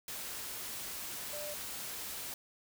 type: tone in noise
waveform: sine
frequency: 593 Hz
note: D5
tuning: 17 cents sharp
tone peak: -42 dBFS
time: 1.33-1.54 s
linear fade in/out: 2 ms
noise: white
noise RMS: -42 dBFS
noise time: 0.08-2.34 s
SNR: -3 dB
effects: none